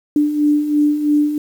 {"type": "beating tone pair", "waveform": "sine", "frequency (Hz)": [293.7, 296.7], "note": ["D4", "D4"], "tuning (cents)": [0, 18], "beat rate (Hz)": 3, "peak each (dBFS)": [-20, -13], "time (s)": [0.16, 1.38], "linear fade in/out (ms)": 2, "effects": ["7-bit"]}